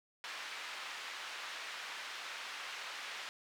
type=band-pass noise; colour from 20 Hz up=pink; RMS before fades=-45 dBFS; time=0.24-3.29 s; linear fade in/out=0 ms; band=1300 to 3900 Hz; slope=12 dB/octave; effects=none